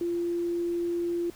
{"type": "tone", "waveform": "sine", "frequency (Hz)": 344.6, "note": "F4", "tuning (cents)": -23, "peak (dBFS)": -26, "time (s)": [0.01, 1.3], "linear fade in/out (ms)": 2, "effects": ["pink hiss -52 dBFS RMS until 1.35 s"]}